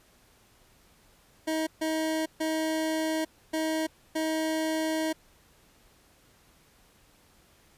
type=tone bursts at uneven times; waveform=25% pulse; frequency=316.9 Hz; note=D#4; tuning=32 cents sharp; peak=-23 dBFS; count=5; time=1.47-1.67 / 1.81-2.26 / 2.4-3.25 / 3.53-3.87 / 4.15-5.13 s; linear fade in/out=10 ms; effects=pink hiss -61 dBFS RMS until 7.77 s + resampled to 32000 Hz